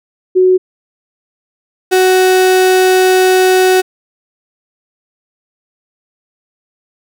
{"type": "tone pair in turn", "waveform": ["sine", "35% pulse"], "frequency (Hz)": [370, 372.1], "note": ["F#4", "F#4"], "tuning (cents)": [0, 10], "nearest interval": "unison", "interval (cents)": 10, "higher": "second", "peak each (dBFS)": -5, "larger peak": "neither", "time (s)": [[0.35, 0.58], [1.91, 3.82]], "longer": "second", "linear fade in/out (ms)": 20, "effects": []}